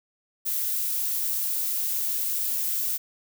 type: noise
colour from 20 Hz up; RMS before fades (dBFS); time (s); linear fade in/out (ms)
violet; -27; 0.45-2.98; 20
effects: none